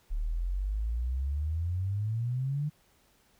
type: exponential sweep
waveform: sine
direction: up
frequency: 36.1 to 152.5 Hz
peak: -28 dBFS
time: 0.1-2.7 s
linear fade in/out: 20 ms
effects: pink hiss -66 dBFS RMS until 3.39 s